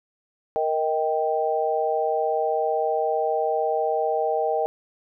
sine chord, Eb major, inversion second, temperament equal with one note detuned, 466.2 / 628.4 / 784 Hz, Bb4 / Eb5 / G5, 0 / +17 / 0 cents, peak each -25 dBFS, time 0.56-4.66 s, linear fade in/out 0 ms, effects none

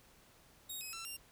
10% pulse tone with pitch steps, 3765 / 2547 / 1343 / 2780 Hz, A#7 / D#7 / E6 / F7, +16 / +40 / +32 / -9 cents, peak -35 dBFS, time 0.69-1.17 s, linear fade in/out 10 ms, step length 120 ms, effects pink hiss -64 dBFS RMS until 1.31 s

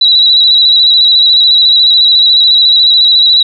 sine tone with vibrato, 3910 Hz, B7, 18 cents flat, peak -3 dBFS, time 0.01-3.43 s, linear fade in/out 5 ms, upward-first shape square, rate 14 Hz, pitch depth 28 cents each way, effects none

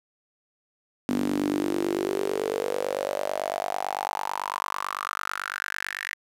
sawtooth tone with high-pass filter sweep, 49 Hz, G1, in tune, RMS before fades -29 dBFS, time 1.08-6.15 s, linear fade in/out 10 ms, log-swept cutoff 250 to 1900 Hz, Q 6.5, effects resampled to 32000 Hz + 8-bit

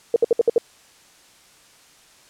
sine tone bursts, 466.2 Hz, A#4, in tune, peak -11 dBFS, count 6, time 0.14-0.581 s, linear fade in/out 2 ms, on 21 ms, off 63 ms, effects white hiss -52 dBFS RMS until 2.29 s + low-pass 9000 Hz 12 dB/octave

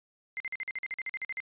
sine tone bursts, 2082 Hz, C7, 9 cents flat, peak -32 dBFS, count 14, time 0.37-1.402 s, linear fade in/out 0 ms, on 31 ms, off 46 ms, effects resampled to 8000 Hz

